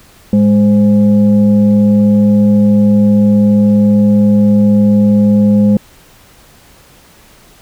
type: tone with frequency modulation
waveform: sine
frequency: 206.2 Hz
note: G#3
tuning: 12 cents flat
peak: -5 dBFS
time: 0.33-5.77 s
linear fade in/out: 2 ms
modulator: 313 Hz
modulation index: 0.46
effects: pink hiss -43 dBFS RMS until 7.61 s